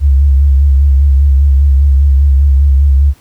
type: tone with vibrato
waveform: sine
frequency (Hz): 69.3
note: C#2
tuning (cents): 0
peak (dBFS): -4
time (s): 0-3.14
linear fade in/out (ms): 50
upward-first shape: sine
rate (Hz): 5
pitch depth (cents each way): 57
effects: pink hiss -47 dBFS RMS until 3.2 s